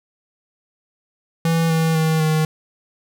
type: tone with pitch steps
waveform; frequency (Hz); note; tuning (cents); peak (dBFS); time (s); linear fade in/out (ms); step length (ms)
square; 164.81 / 161.98 / 159.2 / 156.46; E3 / E3 / D#3 / D#3; 0 / -30 / +40 / +10; -16; 1.45-2.45; 2; 250
effects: none

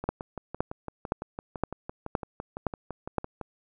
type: two click trains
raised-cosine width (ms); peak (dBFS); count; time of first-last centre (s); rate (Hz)
1; -11 / -21; 7 / 21; 0.09-3.183 / 0.04-3.413; 1.94 / 5.93
effects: none

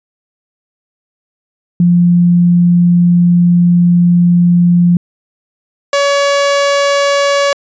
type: tone pair in turn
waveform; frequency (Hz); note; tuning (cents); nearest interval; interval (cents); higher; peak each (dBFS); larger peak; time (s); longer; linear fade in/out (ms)
sine / sawtooth; 174.61 / 564.7; F3 / C#5; 0 / +32; octave + minor sixth; 2032; second; -5; neither; 1.8-4.97 / 5.93-7.53; first; 2
effects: resampled to 16000 Hz

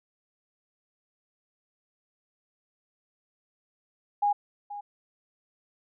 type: tone with echo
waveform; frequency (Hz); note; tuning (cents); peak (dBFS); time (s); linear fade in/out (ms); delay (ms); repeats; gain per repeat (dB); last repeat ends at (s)
sine; 820; G#5; -22; -21; 4.22-4.33; 10; 480; 1; -14; 4.81
effects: none

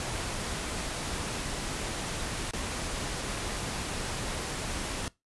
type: noise with dropouts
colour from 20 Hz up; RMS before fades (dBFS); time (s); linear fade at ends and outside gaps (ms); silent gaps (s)
pink; -34; 0-5.08; 1; 2.51-2.534
effects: noise-tail reverb RT60 0.2 s tail -21 dB re dry + resampled to 24000 Hz

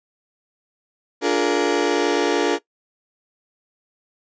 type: chord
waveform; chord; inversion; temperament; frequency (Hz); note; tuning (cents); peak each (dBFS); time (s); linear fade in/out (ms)
35% pulse; Bb dominant seventh; first; just; 291.4 / 349.6 / 419.5 / 466.2; D4 / F4 / Ab4 / Bb4; -13 / +2 / +17 / 0; -21; 1.21-2.59; 50
effects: noise-tail reverb RT60 0.1 s tail -18 dB re dry + resampled to 16000 Hz

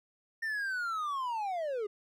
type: linear sweep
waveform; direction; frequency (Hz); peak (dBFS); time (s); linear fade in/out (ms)
triangle; down; 1826 to 397; -30; 0.42-1.87; 10
effects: none

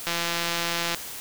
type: click train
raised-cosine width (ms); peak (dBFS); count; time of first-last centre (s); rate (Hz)
0.2; -9; 150; 0.07-0.946; 170
effects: white hiss -37 dBFS RMS until 1.2 s

